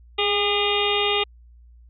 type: harmonic tone with a mistuned harmonic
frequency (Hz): 406.7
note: G#4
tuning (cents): -36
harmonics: 1 / 2 / 3 / 5 / 6 / 7 / 8 / 9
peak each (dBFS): -24 / -28 / -29 / -31 / -28 / -26 / -30 / -27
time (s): 0.18-1.24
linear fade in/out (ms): 10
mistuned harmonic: 1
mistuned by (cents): +23
effects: added 59 Hz sine -46 dBFS peak until 1.89 s